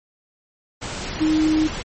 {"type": "tone in noise", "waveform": "sine", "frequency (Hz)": 311.7, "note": "D#4", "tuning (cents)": 3, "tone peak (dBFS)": -15, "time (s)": [1.2, 1.68], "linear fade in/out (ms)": 20, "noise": "pink", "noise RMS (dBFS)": -29, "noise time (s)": [0.81, 1.83], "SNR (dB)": 11, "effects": ["MP3 32 kbps"]}